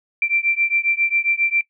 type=beating tone pair; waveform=sine; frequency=2349 / 2356.4 Hz; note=D7 / D7; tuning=0 / +5 cents; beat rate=7.4 Hz; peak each=-20 dBFS; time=0.22-1.61 s; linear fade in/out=2 ms; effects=noise-tail reverb RT60 0.1 s tail -21 dB re dry